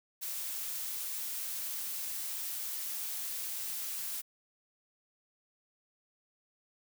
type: noise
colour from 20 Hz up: blue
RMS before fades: -38 dBFS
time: 0.21-4.22 s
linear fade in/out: 20 ms
effects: none